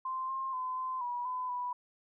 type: tone with pitch steps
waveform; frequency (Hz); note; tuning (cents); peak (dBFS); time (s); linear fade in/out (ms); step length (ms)
sine; 1042 / 1062 / 1021 / 1031 / 971 / 1009 / 985; C6 / C6 / C6 / C6 / B5 / B5 / B5; -7 / +25 / -43 / -26 / -30 / +37 / -5; -33; 0.05-1.73; 5; 240
effects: none